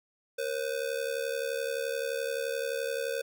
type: ring-modulated tone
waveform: square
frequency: 505 Hz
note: B4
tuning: 39 cents sharp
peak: -28 dBFS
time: 0.38-3.22 s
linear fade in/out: 10 ms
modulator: 35.8 Hz
effects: none